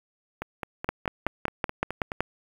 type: two click trains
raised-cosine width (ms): 0.5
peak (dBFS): -16 / -9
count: 9 / 8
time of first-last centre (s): 0.42-2.119 / 0.89-2.206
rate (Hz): 4.71 / 5.32
effects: 7-bit